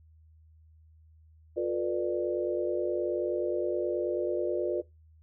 sine chord, B half-diminished seventh, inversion second, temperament just, 355.6 / 444.5 / 493.9 / 592.7 Hz, F4 / A4 / B4 / D5, +31 / +18 / 0 / +16 cents, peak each -30 / -36 / -33 / -33 dBFS, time 1.56-4.82 s, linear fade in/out 20 ms, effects noise-tail reverb RT60 0.2 s tail -20 dB re dry + added 79 Hz sine -55 dBFS peak until 5.22 s

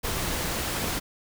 pink noise, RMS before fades -29 dBFS, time 0.03-1 s, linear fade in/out 20 ms, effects none

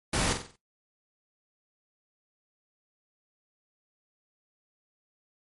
pink noise with echo, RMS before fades -27 dBFS, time 0.13-0.33 s, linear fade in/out 5 ms, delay 46 ms, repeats 5, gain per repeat -7 dB, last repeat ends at 0.56 s, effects noise-tail reverb RT60 0.2 s tail -22 dB re dry + MP3 48 kbps

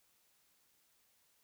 silence, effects white hiss -73 dBFS RMS until 1.43 s

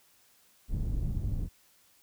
pink low-pass noise, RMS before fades -31 dBFS, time 0.68-1.49 s, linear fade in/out 50 ms, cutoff 130 Hz, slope 12 dB/octave, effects white hiss -64 dBFS RMS until 2.02 s

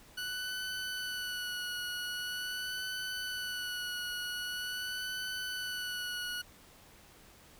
20% pulse tone with vibrato, 1480 Hz, F#6, in tune, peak -31 dBFS, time 0.17-6.42 s, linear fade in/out 10 ms, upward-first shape sine, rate 0.44 Hz, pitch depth 26 cents each way, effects pink hiss -58 dBFS RMS until 7.59 s

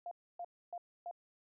sine tone bursts, 698.5 Hz, F5, in tune, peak -40 dBFS, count 4, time 0.06-1.112 s, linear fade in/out 2 ms, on 53 ms, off 280 ms, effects none

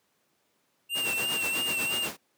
square tone with vibrato, 2759 Hz, F7, 22 cents flat, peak -28 dBFS, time 0.89-2.09 s, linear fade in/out 50 ms, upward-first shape sine, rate 3 Hz, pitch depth 42 cents each way
pink noise with tremolo, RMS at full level -32 dBFS, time 0.94-2.17 s, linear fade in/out 50 ms, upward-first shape sine, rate 8.2 Hz, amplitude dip 65%
effects pink hiss -71 dBFS RMS until 2.37 s + high-pass 200 Hz 12 dB/octave

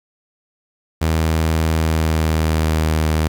sawtooth tone with pitch glide, 80.2 to 78.46 Hz, E2 to D#2, -47 to +15 cents, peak -11 dBFS, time 1.01-3.28 s, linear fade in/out 10 ms, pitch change -38 cents, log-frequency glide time 1.7-2.94 s, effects 7-bit

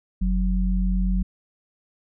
sine tone pair together, 46.23 / 184.9 Hz, F#1 / F#3, -1 / -1 cents, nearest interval 2 octaves, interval 2400 cents, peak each -20 / -24 dBFS, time 0.21-1.23 s, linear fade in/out 10 ms, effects none

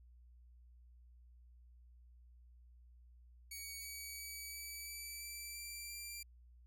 10% pulse tone with pitch steps, 2251 / 2267 / 2282 / 2298 / 2314 / 2330 / 2347 / 2363 Hz, C#7 / C#7 / C#7 / D7 / D7 / D7 / D7 / D7, +26 / +38 / +50 / -38 / -26 / -14 / -2 / +10 cents, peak -37 dBFS, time 3.51-6.23 s, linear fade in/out 5 ms, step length 340 ms, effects added 60 Hz sine -59 dBFS peak until 6.66 s

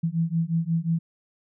sine beating tone pair, 162.7 / 168.3 Hz, E3 / E3, -22 / +36 cents, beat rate 5.6 Hz, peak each -25 / -25 dBFS, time 0.03-0.99 s, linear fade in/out 10 ms, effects none

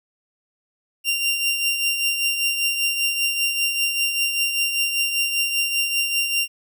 sawtooth tone with tremolo, 2776 Hz, F7, 11 cents flat, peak -14 dBFS, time 1.04-6.48 s, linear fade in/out 50 ms, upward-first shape triangle, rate 5.1 Hz, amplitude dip 55%, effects none

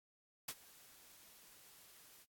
white noise with ADSR envelope, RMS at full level -41 dBFS, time 0.48-2.26 s, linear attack 6 ms, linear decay 48 ms, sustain -21 dB, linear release 40 ms, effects AAC 64 kbps

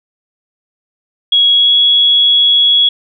sine tone with pitch glide, 3324 to 3349 Hz, G#7 to G#7, +1 to +14 cents, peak -6 dBFS, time 1.32-2.89 s, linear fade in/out 5 ms, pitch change +13 cents, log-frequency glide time 1.51-1.76 s, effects none

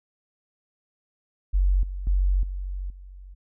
sine tone with level steps, 46.68 Hz, F#1, 16 cents sharp, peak -17 / -29 / -18 / -28 / -40 dBFS, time 1.53-3.35 s, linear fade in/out 20 ms, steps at 1.83 / 2.07 / 2.43 / 2.9 s, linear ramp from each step 2 ms, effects none

